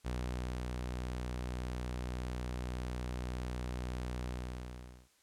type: tone with ADSR envelope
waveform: sawtooth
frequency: 61.74 Hz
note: B1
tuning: in tune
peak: -31 dBFS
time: 0.04-5.09 s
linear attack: 27 ms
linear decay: 530 ms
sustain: -2 dB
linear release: 820 ms
effects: white hiss -69 dBFS RMS until 5.22 s + low-pass 10000 Hz 12 dB/octave